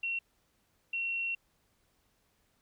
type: tone bursts at uneven times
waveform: sine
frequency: 2728 Hz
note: F7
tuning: 41 cents flat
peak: -31 dBFS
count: 2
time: 0.03-0.19 / 0.93-1.35 s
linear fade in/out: 5 ms
effects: pink hiss -73 dBFS RMS until 2.61 s